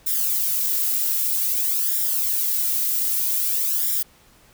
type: noise with flanger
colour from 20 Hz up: violet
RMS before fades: -22 dBFS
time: 0.06-4.03 s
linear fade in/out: 10 ms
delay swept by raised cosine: 0.56 to 2.46 ms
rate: 0.52 Hz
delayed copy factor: +0.7
effects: pink hiss -54 dBFS RMS until 4.53 s